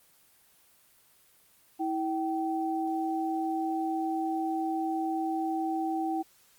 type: tone pair together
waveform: sine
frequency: 324.3 / 771.3 Hz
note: E4 / G5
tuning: -28 / -28 cents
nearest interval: octave + minor third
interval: 1500 cents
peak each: -30 / -31 dBFS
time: 1.79-6.23 s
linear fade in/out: 20 ms
effects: white hiss -62 dBFS RMS until 6.58 s + Opus 24 kbps